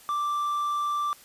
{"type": "tone", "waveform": "triangle", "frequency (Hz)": 1174.7, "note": "D6", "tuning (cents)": 0, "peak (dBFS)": -23, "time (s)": [0.09, 1.13], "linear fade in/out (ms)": 0, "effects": ["white hiss -52 dBFS RMS until 1.24 s", "resampled to 32000 Hz"]}